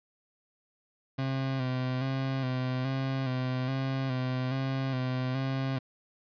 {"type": "tone with vibrato", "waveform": "30% pulse", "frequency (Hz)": 130.81, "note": "C3", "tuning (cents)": 0, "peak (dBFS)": -26, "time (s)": [1.18, 5.79], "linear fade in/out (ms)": 10, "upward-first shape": "square", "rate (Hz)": 1.2, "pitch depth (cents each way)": 37, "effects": ["resampled to 11025 Hz"]}